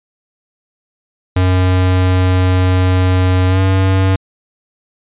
square tone with pitch glide, 92.1 to 95.07 Hz, F#2 to F#2, -7 to +47 cents, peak -10 dBFS, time 1.36-4.16 s, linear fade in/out 5 ms, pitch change +54 cents, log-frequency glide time 3.48-3.6 s, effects resampled to 8000 Hz

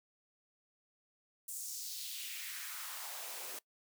white noise with high-pass filter sweep, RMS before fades -44 dBFS, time 1.48-3.59 s, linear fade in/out 5 ms, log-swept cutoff 8500 to 380 Hz, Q 2.2, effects noise-tail reverb RT60 0.1 s tail -21 dB re dry

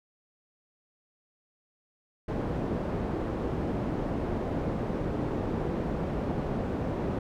white low-pass noise, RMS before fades -31 dBFS, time 2.28-7.19 s, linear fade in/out 5 ms, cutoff 420 Hz, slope 12 dB/octave, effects none

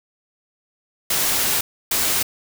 white noise bursts at uneven times, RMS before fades -20 dBFS, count 2, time 1.1-1.61 / 1.91-2.23 s, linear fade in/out 5 ms, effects none

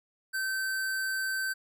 square tone, 1545 Hz, G6, 26 cents flat, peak -30 dBFS, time 0.33-1.54 s, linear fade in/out 20 ms, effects none

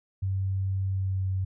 sine tone with pitch glide, 96 to 94.68 Hz, G2 to F#2, -36 to +40 cents, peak -25 dBFS, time 0.22-1.45 s, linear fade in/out 10 ms, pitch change -24 cents, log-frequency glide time 0.89-1.27 s, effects none

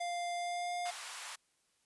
square tone with pitch glide, 698.5 to 707 Hz, F5 to F5, 0 to +21 cents, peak -36 dBFS, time 0-0.91 s, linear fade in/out 10 ms, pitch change +21 cents, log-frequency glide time 0.35-0.73 s
pink high-pass noise, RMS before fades -45 dBFS, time 0.85-1.36 s, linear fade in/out 10 ms, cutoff 860 Hz, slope 24 dB/octave
effects white hiss -75 dBFS RMS until 1.85 s + resampled to 24000 Hz

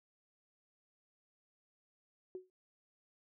sine tone with exponential decay, 370 Hz, F#4, in tune, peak -38 dBFS, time 2.35-2.5 s, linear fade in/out 1 ms, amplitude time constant 32 ms, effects noise-tail reverb RT60 0.1 s tail -22 dB re dry

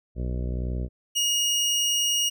harmonic tone, 61.7 Hz, B1, 1 cent flat, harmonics 1 / 2 / 3 / 4 / 5 / 6 / 7 / 8 / 9 / 10, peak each -27 / -33 / -37 / -40 / -45 / -42 / -47 / -46 / -49 / -48 dBFS, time 0.15-0.89 s, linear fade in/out 50 ms
25% pulse tone, 2870 Hz, F7, 47 cents sharp, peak -18 dBFS, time 1.15-2.3 s, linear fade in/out 20 ms
effects none

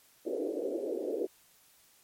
pink band-pass noise, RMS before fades -34 dBFS, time 0.25-1.27 s, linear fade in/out 20 ms, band 310 to 550 Hz, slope 48 dB/octave, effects white hiss -63 dBFS RMS until 2.03 s + MP3 64 kbps

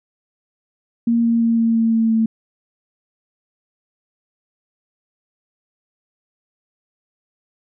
sine tone with pitch steps, 233.1 / 231.5 / 229.9 / 228.3 / 226.7 / 225.2 / 223.6 Hz, A#3 / A#3 / A#3 / A#3 / A#3 / A3 / A3, 0 / -12 / -24 / -36 / -48 / +40 / +28 cents, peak -13 dBFS, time 1.07-2.26 s, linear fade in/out 5 ms, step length 170 ms, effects none

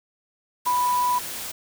sine tone in noise, 987.8 Hz, B5, in tune, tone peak -19 dBFS, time 0.66-1.19 s, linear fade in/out 10 ms, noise white, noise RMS -33 dBFS, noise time 0.65-1.52 s, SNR +11 dB, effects none

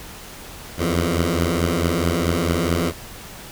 10% pulse beating tone pair, 82.8 / 87.4 Hz, E2 / F2, +8 / +2 cents, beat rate 4.6 Hz, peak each -13 dBFS, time 0.77-2.93 s, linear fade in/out 50 ms, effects pink hiss -38 dBFS RMS until 3.51 s

